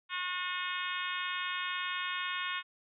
harmonic tone, 362 Hz, F#4, 38 cents flat, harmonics 3 / 4 / 5 / 6 / 7 / 8 / 9 / 10, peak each -39 / -40 / -41 / -42 / -42 / -43 / -44 / -44 dBFS, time 0.09-2.63 s, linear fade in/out 50 ms, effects none

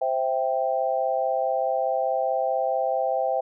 sine chord, C major, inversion none, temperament equal, 523.3 / 659.3 / 784 Hz, C5 / E5 / G5, 0 / 0 / 0 cents, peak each -26 dBFS, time 0.01-3.41 s, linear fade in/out 10 ms, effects none

